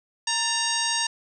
harmonic tone with a mistuned harmonic, 932.3 Hz, A#5, in tune, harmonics 1 / 2 / 3 / 4 / 5 / 6 / 7 / 9, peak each -31 / -31 / -31 / -31 / -31 / -31 / -31 / -31 dBFS, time 0.27-1.07 s, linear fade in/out 5 ms, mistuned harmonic 2, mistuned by -81 cents, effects none

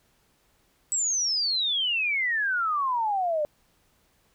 sine exponential sweep, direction down, 7902 to 582 Hz, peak -23 dBFS, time 0.92-3.45 s, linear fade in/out 0 ms, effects pink hiss -66 dBFS RMS until 4.34 s

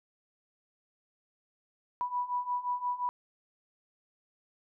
sine beating tone pair, 980 / 985.7 Hz, B5 / B5, -14 / -4 cents, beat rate 5.7 Hz, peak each -35 / -32 dBFS, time 2.01-3.09 s, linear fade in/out 0 ms, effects none

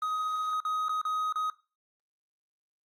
triangle tone with dropouts, 1257 Hz, D#6, 17 cents sharp, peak -26 dBFS, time 0.02-1.5 s, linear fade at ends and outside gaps 2 ms, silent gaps 0.603-0.65 / 0.884-0.893 / 1.015-1.051 / 1.325-1.357 s, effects noise-tail reverb RT60 0.3 s tail -17 dB re dry + Opus 24 kbps

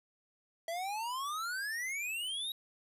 square exponential sweep, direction up, 651 to 3851 Hz, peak -36 dBFS, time 0.68-2.52 s, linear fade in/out 2 ms, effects resampled to 32000 Hz + 11-bit

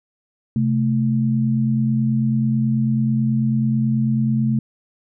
sine tone pair together, 130.81 / 220 Hz, C3 / A3, 0 / 0 cents, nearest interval major sixth, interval 900 cents, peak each -19 / -18 dBFS, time 0.56-4.59 s, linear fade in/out 2 ms, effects none

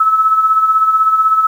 sine tone with tremolo, 1300 Hz, E6, 24 cents flat, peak -6 dBFS, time 0-1.47 s, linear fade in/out 5 ms, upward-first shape sine, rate 16 Hz, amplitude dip 55%, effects 7-bit

